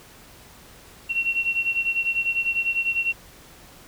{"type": "beating tone pair", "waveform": "sine", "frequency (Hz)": [2727, 2737], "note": ["F7", "F7"], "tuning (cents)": [-42, -36], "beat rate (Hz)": 10, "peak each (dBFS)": [-23, -26], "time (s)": [1.09, 3.13], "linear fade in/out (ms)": 20, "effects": ["pink hiss -48 dBFS RMS until 3.87 s"]}